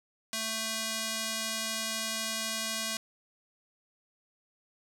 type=tone with band-pass filter; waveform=square; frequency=222 Hz; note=A3; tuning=16 cents sharp; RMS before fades=-34 dBFS; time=0.33-2.97 s; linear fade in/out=2 ms; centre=6200 Hz; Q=0.78; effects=none